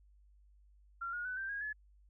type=tone with pitch steps; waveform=sine; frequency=1377 / 1438 / 1501.6 / 1568.1 / 1637.5 / 1710 Hz; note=F6 / F#6 / F#6 / G6 / G#6 / A6; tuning=-25 / -50 / +25 / 0 / -25 / -50 cents; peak=-37 dBFS; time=1.01-1.73 s; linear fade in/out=10 ms; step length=120 ms; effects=added 50 Hz sine -61 dBFS peak until 2.09 s